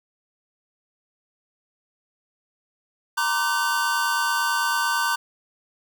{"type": "tone cluster", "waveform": "square", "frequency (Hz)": [934, 1023, 1170, 1522], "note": ["A#5", "C6", "D6", "F#6"], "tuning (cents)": [3, -39, -7, 48], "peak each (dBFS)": [-27, -32, -28, -25], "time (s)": [3.17, 5.16], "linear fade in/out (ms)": 10, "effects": []}